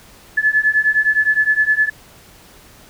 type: beating tone pair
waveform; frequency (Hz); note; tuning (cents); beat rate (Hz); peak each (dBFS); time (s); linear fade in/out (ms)
sine; 1721 / 1730.7; A6 / A6; -39 / -29; 9.7; -16 / -15; 0.37-1.9; 10
effects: pink hiss -45 dBFS RMS until 2.89 s